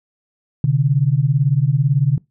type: beating tone pair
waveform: sine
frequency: 129.2 / 147.2 Hz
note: C3 / D3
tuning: -21 / +4 cents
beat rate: 18 Hz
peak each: -16 / -15 dBFS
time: 0.64-2.18 s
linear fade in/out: 2 ms
effects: noise-tail reverb RT60 0.2 s tail -23 dB re dry